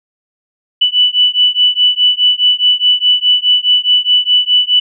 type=beating tone pair; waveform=sine; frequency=2970 / 2974.8 Hz; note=F#7 / F#7; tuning=+6 / +9 cents; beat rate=4.8 Hz; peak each=-11 dBFS; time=0.81-4.8 s; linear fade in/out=10 ms; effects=none